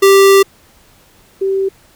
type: tone pair in turn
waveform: square / sine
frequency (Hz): 392 / 387.3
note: G4 / G4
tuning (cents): 0 / -21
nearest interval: unison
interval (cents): 21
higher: first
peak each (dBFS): -5 / -12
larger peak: first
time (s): 0.02-0.43 / 1.41-1.69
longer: first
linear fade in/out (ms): 10
effects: pink hiss -48 dBFS RMS until 1.95 s